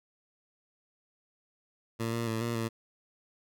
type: tone with pitch steps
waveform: 15% pulse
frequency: 114.4 / 116.6 / 112.1 / 117.4 / 113.8 Hz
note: A#2 / A#2 / A2 / A#2 / A#2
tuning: -32 / +1 / +33 / +13 / -41 cents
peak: -24 dBFS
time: 1.99-2.69 s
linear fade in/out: 20 ms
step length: 140 ms
effects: none